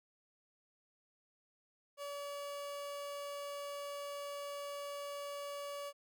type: tone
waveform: 30% pulse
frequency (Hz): 571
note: D5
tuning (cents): -49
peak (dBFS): -39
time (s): 1.97-5.93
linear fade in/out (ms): 50
effects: none